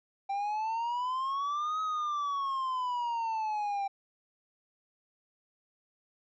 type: exponential two-way sweep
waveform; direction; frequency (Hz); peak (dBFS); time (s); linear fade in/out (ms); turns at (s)
triangle; up then down; 784 to 1276 to 784; -28; 0.29-3.88; 10; 1.81
effects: resampled to 16000 Hz